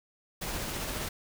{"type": "noise with tremolo", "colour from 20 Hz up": "pink", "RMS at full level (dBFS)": -34, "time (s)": [0.41, 1.09], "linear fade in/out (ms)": 10, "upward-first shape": "triangle", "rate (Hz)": 15, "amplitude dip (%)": 25, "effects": []}